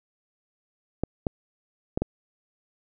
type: clicks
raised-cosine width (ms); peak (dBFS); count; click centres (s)
2; -11; 4; 1.036 / 1.268 / 1.975 / 2.02
effects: none